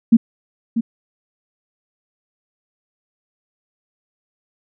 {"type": "tone with echo", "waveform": "sine", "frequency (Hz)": 229.1, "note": "A#3", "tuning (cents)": -30, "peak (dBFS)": -5, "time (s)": [0.12, 0.17], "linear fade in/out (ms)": 10, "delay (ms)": 640, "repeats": 1, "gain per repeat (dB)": -10, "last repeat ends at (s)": 0.81, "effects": []}